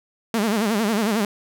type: tone with vibrato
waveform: sawtooth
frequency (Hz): 215.1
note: A3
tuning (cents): -39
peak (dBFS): -15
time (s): 0.34-1.25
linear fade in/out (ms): 2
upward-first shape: sine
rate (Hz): 11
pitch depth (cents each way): 140
effects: none